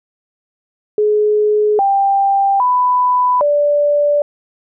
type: tone with pitch steps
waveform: sine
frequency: 421.9 / 790 / 995 / 584 Hz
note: G#4 / G5 / B5 / D5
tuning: +27 / +13 / +13 / -10 cents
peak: -10 dBFS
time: 0.98-4.22 s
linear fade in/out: 2 ms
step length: 810 ms
effects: none